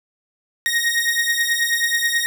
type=beating tone pair; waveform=sawtooth; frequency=1864.7 / 1874 Hz; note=A#6 / A#6; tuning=0 / +9 cents; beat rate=9.3 Hz; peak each=-17 dBFS; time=0.66-2.26 s; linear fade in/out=0 ms; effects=none